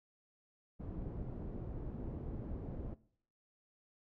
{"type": "low-pass noise", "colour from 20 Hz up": "pink", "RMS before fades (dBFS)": -43, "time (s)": [0.79, 2.95], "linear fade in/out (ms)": 20, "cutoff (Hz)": 380, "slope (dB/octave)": 12, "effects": ["noise-tail reverb RT60 0.6 s tail -20 dB re dry"]}